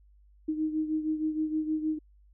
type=beating tone pair; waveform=sine; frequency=310 / 316.4 Hz; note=D#4 / D#4; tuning=-6 / +29 cents; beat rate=6.4 Hz; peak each=-28 / -34 dBFS; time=0.48-1.99 s; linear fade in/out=10 ms; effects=added 50 Hz sine -56 dBFS peak until 2.33 s